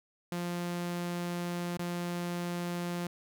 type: tone with dropouts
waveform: sawtooth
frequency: 174.61 Hz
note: F3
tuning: in tune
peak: -29 dBFS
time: 0.32-3.07 s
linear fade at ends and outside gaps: 2 ms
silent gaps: 1.772-1.793 s
effects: none